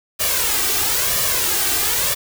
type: noise with flanger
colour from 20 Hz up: white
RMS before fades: -19 dBFS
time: 0.19-2.15 s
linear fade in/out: 20 ms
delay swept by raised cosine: 1.7 to 2.61 ms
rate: 1 Hz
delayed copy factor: +0.65
effects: none